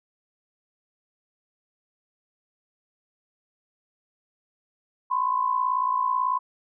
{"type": "tone pair together", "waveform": "sine", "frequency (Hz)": [1008, 1066.2], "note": ["B5", "C6"], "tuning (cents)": [35, 32], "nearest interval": "minor second", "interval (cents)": 97, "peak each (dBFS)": [-23, -26], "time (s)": [5.1, 6.39], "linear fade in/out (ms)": 20, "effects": []}